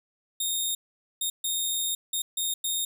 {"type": "tone bursts at uneven times", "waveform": "15% pulse", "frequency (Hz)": 3686, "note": "A#7", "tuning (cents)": -20, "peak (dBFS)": -19, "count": 6, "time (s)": [[0.4, 0.75], [1.21, 1.3], [1.44, 1.95], [2.13, 2.22], [2.37, 2.54], [2.64, 2.85]], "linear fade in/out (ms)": 5, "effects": []}